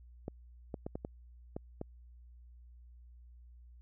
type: clicks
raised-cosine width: 2 ms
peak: -25 dBFS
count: 7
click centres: 0.281 / 0.742 / 0.865 / 0.955 / 1.049 / 1.565 / 1.814 s
effects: added 60 Hz sine -53 dBFS peak until 3.81 s